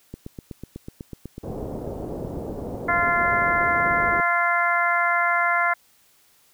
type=click train; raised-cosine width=3 ms; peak=-21 dBFS; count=24; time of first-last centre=0.14-2.994 s; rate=8.06 Hz
type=low-pass noise; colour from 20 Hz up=white; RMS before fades=-32 dBFS; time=1.43-4.21 s; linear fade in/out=10 ms; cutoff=590 Hz; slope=24 dB/octave
type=harmonic tone; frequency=346.4 Hz; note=F4; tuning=14 cents flat; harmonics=2 / 3 / 4 / 5 / 6; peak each=-25 / -25 / -23 / -26 / -25 dBFS; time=2.88-5.74 s; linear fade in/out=10 ms
effects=white hiss -59 dBFS RMS until 6.53 s